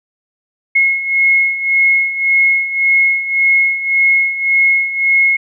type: beating tone pair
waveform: sine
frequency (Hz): 2167 / 2168.8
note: C#7 / C#7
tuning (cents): -40 / -38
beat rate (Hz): 1.8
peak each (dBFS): -16 / -11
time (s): 0.75-5.37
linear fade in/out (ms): 10
effects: none